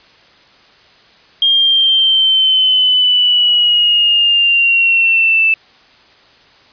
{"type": "linear sweep", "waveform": "sine", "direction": "down", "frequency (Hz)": [3224, 2637], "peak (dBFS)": -8, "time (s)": [1.42, 5.54], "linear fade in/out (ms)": 2, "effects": ["white hiss -46 dBFS RMS until 6.72 s", "resampled to 11025 Hz"]}